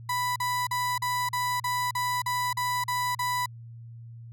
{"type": "tone bursts", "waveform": "35% pulse", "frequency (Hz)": 989, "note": "B5", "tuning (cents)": 2, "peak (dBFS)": -24, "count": 11, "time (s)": [0.09, 3.46], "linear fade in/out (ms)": 5, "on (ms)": 270, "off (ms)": 40, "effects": ["added 116 Hz sine -41 dBFS peak until 4.32 s"]}